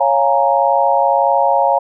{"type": "chord", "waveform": "sine", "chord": "Bb minor seventh", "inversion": "first", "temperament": "equal", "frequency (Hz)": [554.4, 698.5, 830.6, 932.3], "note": ["Db5", "F5", "Ab5", "Bb5"], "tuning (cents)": [0, 0, 0, 0], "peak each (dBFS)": -16, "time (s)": [0, 1.79], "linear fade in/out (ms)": 10, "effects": []}